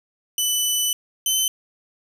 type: tone pair in turn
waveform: 15% pulse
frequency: 2990 / 3058 Hz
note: F#7 / G7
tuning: +17 / -44 cents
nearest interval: unison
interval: 39 cents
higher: second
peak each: -12 / -11 dBFS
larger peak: second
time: 0.38-0.93 / 1.26-1.48 s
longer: first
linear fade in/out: 2 ms
effects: none